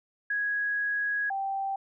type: tone pair in turn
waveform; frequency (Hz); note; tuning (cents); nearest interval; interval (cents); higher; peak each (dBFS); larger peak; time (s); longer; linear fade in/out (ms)
sine; 1661.2 / 781.5; G#6 / G5; 0 / -6; octave + minor second; 1306; first; -26 / -28; first; 0.3-1.3 / 1.3-1.76; first; 5
effects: none